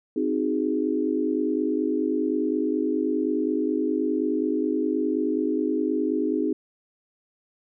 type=chord; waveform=sine; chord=Ab dominant seventh; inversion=first; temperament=equal; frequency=261.6 / 311.1 / 370 / 415.3 Hz; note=C4 / Eb4 / Gb4 / Ab4; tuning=0 / 0 / 0 / 0 cents; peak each=-27 / -25 / -31 / -28 dBFS; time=0.16-6.53 s; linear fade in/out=5 ms; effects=none